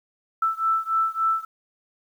sine beating tone pair, 1322 / 1325.5 Hz, E6 / E6, +5 / +9 cents, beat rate 3.5 Hz, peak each -23 / -24 dBFS, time 0.42-1.45 s, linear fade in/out 5 ms, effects 9-bit

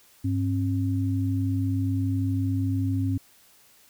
sine tone pair together, 100.6 / 268.6 Hz, G2 / C4, +45 / +46 cents, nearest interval octave + perfect fourth, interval 1701 cents, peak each -24 / -27 dBFS, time 0.24-3.18 s, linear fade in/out 10 ms, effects white hiss -57 dBFS RMS until 3.89 s

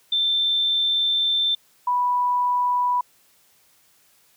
sine tone pair in turn, 3558 / 984.4 Hz, A7 / B5, +19 / -6 cents, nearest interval octave + minor seventh, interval 2225 cents, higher first, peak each -18 dBFS, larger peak neither, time 0.12-1.55 / 1.87-3.01 s, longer first, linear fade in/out 5 ms, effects white hiss -59 dBFS RMS until 4.36 s + high-pass 60 Hz 12 dB/octave

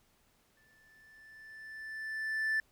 triangle tone with exponential growth, 1760 Hz, A6, in tune, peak -25 dBFS, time 0.57-2.6 s, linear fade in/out 2 ms, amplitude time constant 440 ms, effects tanh soft clip ceiling -22 dBFS + pink hiss -70 dBFS RMS until 2.71 s

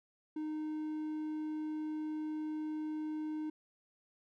triangle tone, 308.3 Hz, D#4, 16 cents flat, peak -34 dBFS, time 0.36-3.5 s, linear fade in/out 5 ms, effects none

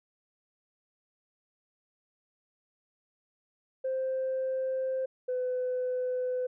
sine tone pair in turn, 523.3 / 503.9 Hz, C5 / B4, 0 / +35 cents, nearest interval minor second, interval 65 cents, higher first, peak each -27 dBFS, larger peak neither, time 3.84-5.06 / 5.28-6.47 s, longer first, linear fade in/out 10 ms, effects tanh soft clip ceiling -25 dBFS

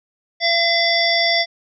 harmonic tone with a mistuned harmonic, 678 Hz, E5, 49 cents sharp, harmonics 1 / 3 / 5 / 7 / 8, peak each -20 / -19 / -22 / -22 / -22 dBFS, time 0.4-1.46 s, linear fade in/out 50 ms, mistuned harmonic 5, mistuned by +38 cents, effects none

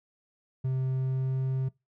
triangle tone with pitch glide, 130.81 to 131.72 Hz, C3 to C3, 0 to +12 cents, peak -24 dBFS, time 0.64-1.69 s, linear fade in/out 10 ms, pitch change +12 cents, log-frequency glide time 0.9-1.43 s, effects noise-tail reverb RT60 0.2 s tail -21 dB re dry

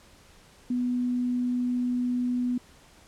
sine tone, 246.9 Hz, B3, in tune, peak -24 dBFS, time 0.7-2.58 s, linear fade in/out 5 ms, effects pink hiss -55 dBFS RMS until 3.07 s + low-pass 10000 Hz 12 dB/octave

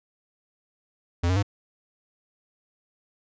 square tone with pitch steps, 86.3 / 92.3 / 101.1 Hz, F2 / F#2 / G#2, -20 / -4 / -46 cents, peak -21 dBFS, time 1.23-1.428 s, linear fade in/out 10 ms, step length 66 ms, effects resampled to 16000 Hz

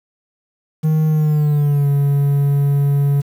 triangle tone with pitch glide, 156.2 to 141.59 Hz, D#3 to C#3, +7 to +37 cents, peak -10 dBFS, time 0.83-3.22 s, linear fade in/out 20 ms, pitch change -170 cents, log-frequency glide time 1.06-1.88 s, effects 7-bit

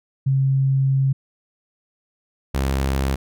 sine / sawtooth tone pair in turn, 134.9 / 67.32 Hz, C#3 / C2, -47 / +50 cents, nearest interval octave, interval 1203 cents, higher first, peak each -15 dBFS, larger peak neither, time 0.26-1.13 / 2.54-3.16 s, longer first, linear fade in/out 10 ms, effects none

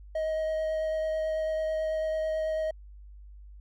triangle tone with vibrato, 630 Hz, D#5, 21 cents sharp, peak -25 dBFS, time 0.15-2.71 s, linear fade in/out 5 ms, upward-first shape sine, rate 9.1 Hz, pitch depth 9 cents each way, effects added 50 Hz sine -45 dBFS peak until 3.6 s

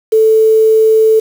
sine tone with quantisation, 440 Hz, A4, in tune, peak -5 dBFS, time 0.12-1.2 s, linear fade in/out 10 ms, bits 5, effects none

